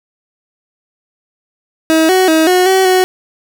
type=tone with pitch steps; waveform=30% pulse; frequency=320 / 373.1 / 318.7 / 364.7 / 379.6 / 370.5 Hz; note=D#4 / F#4 / D#4 / F#4 / F#4 / F#4; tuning=+49 / +14 / +42 / -25 / +44 / +2 cents; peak=-5 dBFS; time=1.9-3.04 s; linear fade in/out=0 ms; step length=190 ms; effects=none